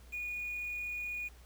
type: tone with quantisation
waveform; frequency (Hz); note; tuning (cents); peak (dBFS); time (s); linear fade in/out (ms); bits
sine; 2452; D#7; -26; -36; 0.12-1.29; 20; 9
effects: added 60 Hz sine -53 dBFS peak until 1.45 s + pink hiss -62 dBFS RMS until 1.45 s